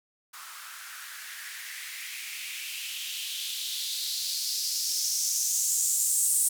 violet noise with band-pass filter sweep, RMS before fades -31 dBFS, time 0.33-6.49 s, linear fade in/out 10 ms, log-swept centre 1200 to 8800 Hz, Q 3.5, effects none

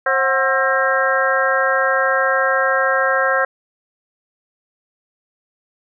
harmonic tone with a mistuned harmonic, 266.7 Hz, C4, 33 cents sharp, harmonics 2 / 3 / 4 / 5 / 6 / 7, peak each -19 / -24 / -23 / -21 / -19 / -24 dBFS, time 0.06-3.45 s, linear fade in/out 5 ms, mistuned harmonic 3, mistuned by -130 cents, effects none

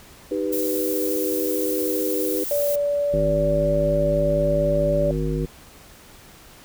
sine chord, Eb augmented, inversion none, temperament equal, 311.1 / 392 / 493.9 Hz, Eb4 / G4 / B4, 0 / 0 / 0 cents, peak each -26 dBFS, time 0.31-2.44 s, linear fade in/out 5 ms
violet noise, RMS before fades -29 dBFS, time 0.52-2.76 s, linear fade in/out 10 ms
sine tone, 577 Hz, D5, 31 cents flat, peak -19 dBFS, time 2.51-5.11 s, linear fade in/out 2 ms
harmonic tone, 52 Hz, G#1, 3 cents sharp, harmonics 1 / 3 / 5 / 7 / 9, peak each -26 / -25 / -30 / -29 / -31 dBFS, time 3.13-5.46 s, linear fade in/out 10 ms
effects pink hiss -47 dBFS RMS until 6.64 s

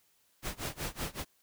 pink noise with tremolo, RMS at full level -35 dBFS, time 0.42-1.25 s, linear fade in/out 50 ms, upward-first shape sine, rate 5.3 Hz, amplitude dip 95%, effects white hiss -70 dBFS RMS until 1.42 s

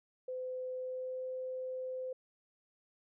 sine tone with pitch glide, 510 to 513.8 Hz, C5 to C5, -44 to -32 cents, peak -37 dBFS, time 0.28-2.13 s, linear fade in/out 5 ms, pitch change +12 cents, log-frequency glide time 0.73-1.26 s, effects none

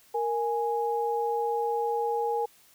sine tone pair together, 465.8 / 830.6 Hz, A#4 / G#5, -1 / 0 cents, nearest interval minor seventh, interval 1001 cents, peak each -28 dBFS, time 0.14-2.46 s, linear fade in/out 10 ms, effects white hiss -59 dBFS RMS until 2.74 s

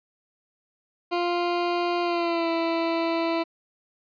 20% pulse tone with pitch glide, 349.2 to 331.9 Hz, F4 to E4, 0 to +12 cents, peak -18 dBFS, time 1.11-3.44 s, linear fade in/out 20 ms, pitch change -88 cents, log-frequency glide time 2.02-2.49 s, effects resampled to 11025 Hz

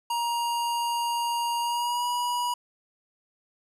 square tone with pitch glide, 943 to 970.1 Hz, A#5 to B5, +20 to -31 cents, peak -26 dBFS, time 0.1-2.54 s, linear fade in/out 5 ms, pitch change +49 cents, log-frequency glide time 1.6-2.06 s, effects resampled to 32000 Hz + 11-bit

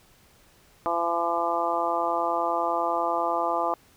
harmonic tone, 170 Hz, F3, 46 cents flat, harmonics 2 / 3 / 4 / 5 / 6 / 7, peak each -34 / -32 / -28 / -29 / -30 / -30 dBFS, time 0.86-3.74 s, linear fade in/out 0 ms, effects pink hiss -58 dBFS RMS until 3.96 s

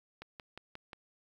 click train, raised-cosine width 0.3 ms, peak -29 dBFS, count 5, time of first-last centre 0.22-0.932 s, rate 5.62 Hz, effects 10-bit

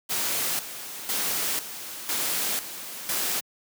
white noise with tremolo, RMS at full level -27 dBFS, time 0.09-3.41 s, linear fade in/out 20 ms, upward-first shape square, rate 1 Hz, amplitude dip 70%, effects high-pass 150 Hz 12 dB/octave

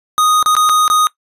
square tone with dropouts, 1243 Hz, D#6, 2 cents flat, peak -10 dBFS, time 0.18-1.07 s, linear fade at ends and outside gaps 0 ms, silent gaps 0.427-0.46 / 0.552-0.566 / 0.691-0.695 / 0.879-0.9 s, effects noise-tail reverb RT60 0.1 s tail -20 dB re dry + resampled to 32000 Hz

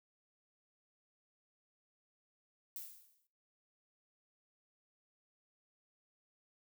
violet noise with exponential decay, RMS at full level -43 dBFS, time 2.76-3.27 s, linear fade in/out 1 ms, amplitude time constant 110 ms, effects noise-tail reverb RT60 0.5 s tail -20 dB re dry

